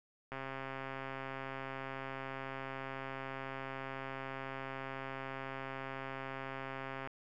click train, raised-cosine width 0.5 ms, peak -27 dBFS, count 906, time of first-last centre 0.32-7.074 s, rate 134 Hz, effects none

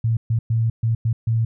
sine tone bursts at uneven times, 113.7 Hz, A#2, 43 cents flat, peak -16 dBFS, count 6, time 0.04-0.17 / 0.3-0.39 / 0.5-0.7 / 0.83-0.95 / 1.05-1.13 / 1.27-1.45 s, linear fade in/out 5 ms, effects none

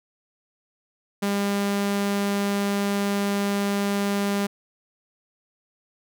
sawtooth tone, 201 Hz, G3, 44 cents sharp, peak -18 dBFS, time 1.22-4.47 s, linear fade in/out 10 ms, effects none

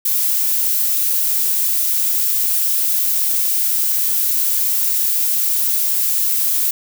violet noise, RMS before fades -17 dBFS, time 0.05-6.71 s, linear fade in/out 5 ms, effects none

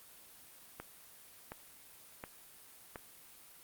click train, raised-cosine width 0.5 ms, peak -27 dBFS, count 4, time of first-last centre 0.8-2.958 s, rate 1.39 Hz, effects white hiss -57 dBFS RMS until 3.63 s + Opus 32 kbps

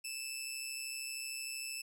15% pulse tone with amplitude modulation, 2637 Hz, E7, in tune, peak -30 dBFS, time 0.04-1.82 s, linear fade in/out 10 ms, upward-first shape sine, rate 133 Hz, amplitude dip 55%, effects none

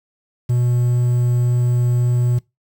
triangle tone with quantisation, 122.1 Hz, B2, 19 cents flat, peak -12 dBFS, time 0.49-2.39 s, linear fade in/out 10 ms, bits 7, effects noise-tail reverb RT60 0.2 s tail -22 dB re dry

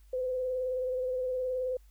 sine tone with vibrato, 509 Hz, C5, 48 cents flat, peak -29 dBFS, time 0.13-1.77 s, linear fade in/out 5 ms, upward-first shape sine, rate 19 Hz, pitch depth 29 cents each way, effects added 50 Hz sine -54 dBFS peak until 1.9 s + white hiss -70 dBFS RMS until 1.9 s

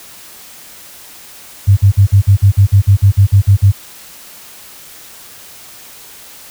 sine tone bursts, 99 Hz, G2, 18 cents sharp, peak -3 dBFS, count 14, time 1.67-3.72 s, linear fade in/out 20 ms, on 100 ms, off 50 ms, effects white hiss -36 dBFS RMS until 6.5 s

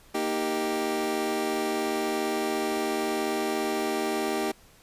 25% pulse chord, Eb major, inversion second, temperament equal, 233.1 / 311.1 / 392 Hz, Bb3 / Eb4 / G4, 0 / 0 / 0 cents, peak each -30 / -27 / -25 dBFS, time 0.14-4.52 s, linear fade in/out 10 ms, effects pink hiss -56 dBFS RMS until 4.82 s + resampled to 32000 Hz

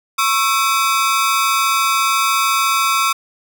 sawtooth ring-modulated tone, 1213 Hz, D#6, 44 cents flat, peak -7 dBFS, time 0.18-3.13 s, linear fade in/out 10 ms, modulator 117 Hz, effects none

